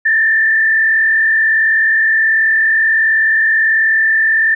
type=tone with frequency modulation; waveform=sine; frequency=1779 Hz; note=A6; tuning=19 cents sharp; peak=-9 dBFS; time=0.05-4.55 s; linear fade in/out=10 ms; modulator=41.4 Hz; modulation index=0.89; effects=none